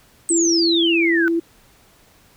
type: exponential sweep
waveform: sine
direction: down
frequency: 8380 to 1472 Hz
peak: -17 dBFS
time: 0.29-1.28 s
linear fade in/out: 0 ms
type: tone with vibrato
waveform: sine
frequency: 334.1 Hz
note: E4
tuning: 23 cents sharp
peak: -16 dBFS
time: 0.3-1.4 s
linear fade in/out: 10 ms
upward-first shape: sine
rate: 17 Hz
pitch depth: 11 cents each way
effects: pink hiss -53 dBFS RMS until 2.36 s